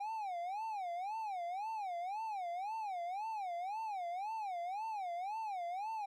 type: tone with vibrato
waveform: triangle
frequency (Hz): 784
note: G5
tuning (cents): 0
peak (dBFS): -36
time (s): 0-6.06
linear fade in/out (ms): 10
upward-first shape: sine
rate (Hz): 1.9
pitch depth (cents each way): 230
effects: none